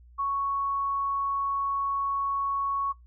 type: tone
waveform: sine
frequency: 1110 Hz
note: C#6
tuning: 2 cents sharp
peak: -25 dBFS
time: 0.18-2.93 s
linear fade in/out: 20 ms
effects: noise-tail reverb RT60 0.2 s tail -25 dB re dry + added 60 Hz sine -50 dBFS peak until 3.06 s